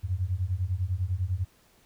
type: beating tone pair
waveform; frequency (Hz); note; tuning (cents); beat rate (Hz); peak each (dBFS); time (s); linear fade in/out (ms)
sine; 87 / 97; F2 / G2; -6 / -18; 10; -29; 0.03-1.45; 20
effects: pink hiss -62 dBFS RMS until 1.85 s